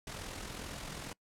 pink noise with amplitude modulation, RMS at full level -41 dBFS, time 0.07-1.13 s, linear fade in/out 2 ms, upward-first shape sine, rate 42.3 Hz, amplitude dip 50%, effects noise-tail reverb RT60 0.1 s tail -24 dB re dry + low-pass 10000 Hz 12 dB/octave

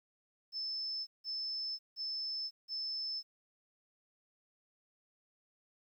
sine tone bursts, 5260 Hz, E8, 5 cents flat, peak -36 dBFS, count 4, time 0.52-3.23 s, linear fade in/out 50 ms, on 550 ms, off 170 ms, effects 12-bit

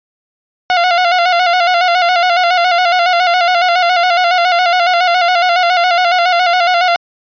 sawtooth tone with vibrato, 710 Hz, F5, 28 cents sharp, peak -5 dBFS, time 0.7-6.96 s, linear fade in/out 0 ms, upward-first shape square, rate 7.2 Hz, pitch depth 52 cents each way, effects resampled to 11025 Hz

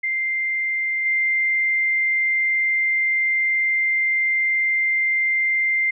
sine tone with level steps, 2093 Hz, C7, in tune, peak -20 / -17 dBFS, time 0.03-5.91 s, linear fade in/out 10 ms, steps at 1.05 s, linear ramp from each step 10 ms, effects none

